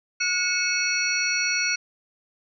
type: tone cluster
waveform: sine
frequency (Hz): 1447 / 2210 / 2593 / 4365 / 5750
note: F#6 / C#7 / E7 / C#8 / F8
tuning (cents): -39 / -6 / -29 / -28 / +50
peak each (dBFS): -28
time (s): 0.2-1.76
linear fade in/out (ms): 10
effects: none